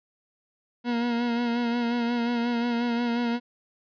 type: tone with vibrato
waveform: 40% pulse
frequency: 237.5 Hz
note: A#3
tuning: 33 cents sharp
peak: -23 dBFS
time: 0.84-3.4 s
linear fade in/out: 50 ms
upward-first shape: sine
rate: 5.6 Hz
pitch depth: 35 cents each way
effects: resampled to 11025 Hz